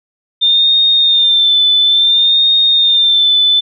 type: tone with vibrato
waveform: sine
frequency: 3600 Hz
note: A7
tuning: 39 cents sharp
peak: -7 dBFS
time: 0.41-3.61 s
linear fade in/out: 20 ms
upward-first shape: sine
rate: 0.58 Hz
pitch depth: 46 cents each way
effects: none